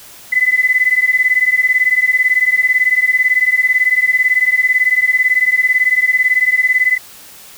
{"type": "beating tone pair", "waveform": "sine", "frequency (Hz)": [2003, 2021], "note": ["B6", "B6"], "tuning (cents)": [24, 39], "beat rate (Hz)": 18, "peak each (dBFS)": -13, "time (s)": [0.32, 6.98], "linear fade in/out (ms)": 10, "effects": ["white hiss -38 dBFS RMS until 7.57 s"]}